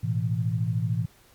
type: chord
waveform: sine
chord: A suspended second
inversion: none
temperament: equal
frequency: 110 / 123.47 / 164.81 Hz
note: A2 / B2 / E3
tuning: 0 / 0 / 0 cents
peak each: -26 / -28 / -29 dBFS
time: 0.03-1.06 s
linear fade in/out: 10 ms
effects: pink hiss -57 dBFS RMS until 1.34 s + MP3 96 kbps